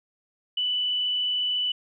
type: tone with frequency modulation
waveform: sine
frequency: 2978 Hz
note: F#7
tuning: 11 cents sharp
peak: -23 dBFS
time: 0.57-1.72 s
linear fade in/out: 5 ms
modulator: 40 Hz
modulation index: 0.76
effects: none